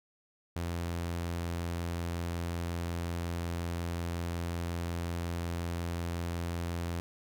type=tone; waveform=sawtooth; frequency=85.5 Hz; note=F2; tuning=36 cents flat; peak=-29 dBFS; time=0.56-7 s; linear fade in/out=0 ms; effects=none